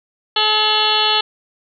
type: harmonic tone with a mistuned harmonic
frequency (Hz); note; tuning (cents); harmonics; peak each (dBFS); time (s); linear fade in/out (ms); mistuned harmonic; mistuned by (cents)
428.5; A4; -46; 1 / 2 / 3 / 4 / 5 / 6 / 7 / 8 / 9 / 10; -26 / -20 / -23 / -27 / -30 / -25 / -19 / -20 / -26 / -21; 0.36-1.21; 5; 6; +96
effects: none